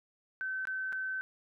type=tone with dropouts; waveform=sine; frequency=1533 Hz; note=G6; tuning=39 cents flat; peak=-33 dBFS; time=0.41-1.21 s; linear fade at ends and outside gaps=0 ms; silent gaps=0.653-0.672 / 0.924-0.929 s; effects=none